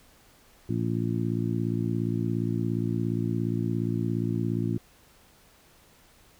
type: harmonic tone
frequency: 57.2 Hz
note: A#1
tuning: 32 cents flat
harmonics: 2 / 3 / 4 / 5 / 6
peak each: -29 / -31 / -32 / -33 / -34 dBFS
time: 0.69-4.78 s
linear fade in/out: 5 ms
effects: pink hiss -58 dBFS RMS until 6.39 s